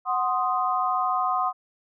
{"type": "chord", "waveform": "sine", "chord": "C diminished", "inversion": "second", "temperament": "equal", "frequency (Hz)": [740, 1046.5, 1244.5], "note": ["Gb5", "C6", "Eb6"], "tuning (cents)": [0, 0, 0], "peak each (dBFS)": -26, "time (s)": [0.05, 1.53], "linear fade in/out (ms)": 50, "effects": []}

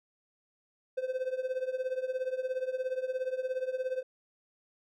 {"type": "tone with tremolo", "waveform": "triangle", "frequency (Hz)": 515, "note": "C5", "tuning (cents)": -28, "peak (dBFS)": -25, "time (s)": [0.97, 4.03], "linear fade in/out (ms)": 10, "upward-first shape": "triangle", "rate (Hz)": 17, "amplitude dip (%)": 90, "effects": []}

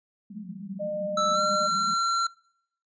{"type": "band-pass noise", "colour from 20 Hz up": "white", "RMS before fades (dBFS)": -39, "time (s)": [0.3, 1.94], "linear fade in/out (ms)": 5, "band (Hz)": [180, 210], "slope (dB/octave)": 96}
{"type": "tone", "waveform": "sine", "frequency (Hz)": 607, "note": "D#5", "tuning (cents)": -43, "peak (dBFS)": -28, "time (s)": [0.79, 1.68], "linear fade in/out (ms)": 20}
{"type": "tone with pitch glide", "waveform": "square", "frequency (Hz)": [1318.5, 1362.6], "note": ["E6", "F6"], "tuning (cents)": [0, -43], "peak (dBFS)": -23, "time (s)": [1.17, 2.27], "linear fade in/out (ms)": 5, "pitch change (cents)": 57, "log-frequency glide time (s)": [1.33, 1.4]}
{"effects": ["noise-tail reverb RT60 0.7 s tail -24 dB re dry", "resampled to 16000 Hz"]}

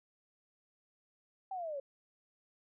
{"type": "linear sweep", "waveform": "sine", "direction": "down", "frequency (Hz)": [784, 535], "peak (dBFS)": -37, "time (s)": [1.51, 1.8], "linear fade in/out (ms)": 5, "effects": []}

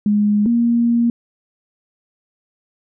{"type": "tone pair in turn", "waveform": "sine", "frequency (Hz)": [207.7, 235.3], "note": ["G#3", "A#3"], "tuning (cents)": [0, 16], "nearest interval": "major second", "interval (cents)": 216, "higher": "second", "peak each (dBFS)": -12, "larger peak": "neither", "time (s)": [[0.06, 0.46], [0.46, 1.1]], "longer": "second", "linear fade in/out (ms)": 2, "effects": []}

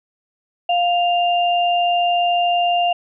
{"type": "tone pair together", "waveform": "sine", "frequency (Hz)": [703.2, 2794], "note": ["F5", "F7"], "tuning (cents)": [12, 0], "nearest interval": "2 octaves", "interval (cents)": 2388, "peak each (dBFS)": [-15, -22], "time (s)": [0.69, 2.93], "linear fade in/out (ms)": 5, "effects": []}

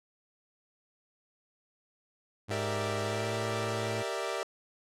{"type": "tone with pitch glide", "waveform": "sawtooth", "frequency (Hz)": [103.83, 110], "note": ["G#2", "A2"], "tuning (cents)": [0, 0], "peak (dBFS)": -31, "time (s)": [2.48, 4.03], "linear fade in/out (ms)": 20, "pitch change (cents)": 100, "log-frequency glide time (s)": [3.02, 3.32]}
{"type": "chord", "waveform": "sawtooth", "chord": "E half-diminished seventh", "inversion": "first", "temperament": "equal", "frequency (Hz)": [392, 466.2, 587.3, 659.3], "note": ["G4", "Bb4", "D5", "E5"], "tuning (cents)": [0, 0, 0, 0], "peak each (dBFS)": -34, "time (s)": [2.51, 4.43], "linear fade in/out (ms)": 0}
{"effects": ["low-pass 9000 Hz 12 dB/octave"]}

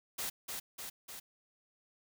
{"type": "noise with echo", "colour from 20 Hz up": "white", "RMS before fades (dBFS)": -38, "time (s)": [0.18, 0.3], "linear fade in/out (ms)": 10, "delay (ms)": 300, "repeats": 3, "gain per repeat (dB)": -3, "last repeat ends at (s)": 1.2, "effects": []}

